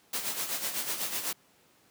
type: noise with tremolo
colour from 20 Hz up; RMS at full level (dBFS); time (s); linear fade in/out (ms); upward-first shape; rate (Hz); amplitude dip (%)
white; -31; 0.13-1.33; 5; sine; 8; 60
effects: pink hiss -63 dBFS RMS until 1.9 s + high-pass 150 Hz 12 dB/octave